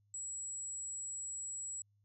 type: tone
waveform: sine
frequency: 7760 Hz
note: B8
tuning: 31 cents flat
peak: -40 dBFS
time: 0.14-1.82 s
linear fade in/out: 2 ms
effects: added 102 Hz sine -70 dBFS peak until 2.04 s